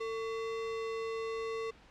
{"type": "tone with sample-and-hold", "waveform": "sine", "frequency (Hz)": 450.2, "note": "A4", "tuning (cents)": 40, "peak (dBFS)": -34, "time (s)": [0, 1.71], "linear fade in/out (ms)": 10, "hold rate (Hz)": 1575, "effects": ["pink hiss -59 dBFS RMS until 1.9 s", "low-pass 4000 Hz 12 dB/octave"]}